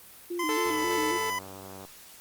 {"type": "tone with vibrato", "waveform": "sine", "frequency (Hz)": 329.6, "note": "E4", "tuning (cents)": 0, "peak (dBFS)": -30, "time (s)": [0.3, 1.18], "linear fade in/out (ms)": 10, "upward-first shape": "square", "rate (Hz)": 3.7, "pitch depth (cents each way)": 98}
{"type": "tone with pitch glide", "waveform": "25% pulse", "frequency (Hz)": [1030, 1000.1], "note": ["C6", "B5"], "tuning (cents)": [-28, 21], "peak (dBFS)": -25, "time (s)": [0.39, 1.39], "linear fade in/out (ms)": 5, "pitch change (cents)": -51, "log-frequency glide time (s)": [0.66, 0.78]}
{"type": "tone with tremolo", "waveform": "sawtooth", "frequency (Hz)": 440, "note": "A4", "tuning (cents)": 0, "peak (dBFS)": -25, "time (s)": [0.49, 1.3], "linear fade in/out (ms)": 0, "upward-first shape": "square", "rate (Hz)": 2.4, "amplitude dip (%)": 30}
{"type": "click train", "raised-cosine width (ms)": 1, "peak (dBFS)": -30, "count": 115, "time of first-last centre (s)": [0.66, 1.85], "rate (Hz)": 95.8}
{"effects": ["white hiss -50 dBFS RMS until 2.2 s", "Opus 32 kbps"]}